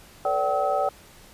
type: tone cluster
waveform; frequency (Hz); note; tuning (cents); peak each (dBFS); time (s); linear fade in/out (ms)
sine; 444 / 506 / 576 / 765 / 1286; A4 / B4 / D5 / G5 / E6; +16 / +42 / -34 / -42 / -43; -33 / -33 / -25 / -24 / -30; 0.25-0.89; 2
effects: pink hiss -50 dBFS RMS until 1.33 s + resampled to 32000 Hz